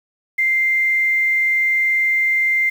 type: tone with quantisation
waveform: sine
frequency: 2093 Hz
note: C7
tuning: in tune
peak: -14 dBFS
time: 0.38-2.7 s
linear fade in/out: 10 ms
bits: 7
effects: none